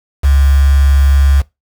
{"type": "tone with quantisation", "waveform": "sine", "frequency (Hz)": 69.3, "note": "C#2", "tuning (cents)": 0, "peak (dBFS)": -6, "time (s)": [0.23, 1.42], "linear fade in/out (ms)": 20, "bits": 4, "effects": ["noise-tail reverb RT60 0.2 s tail -21 dB re dry"]}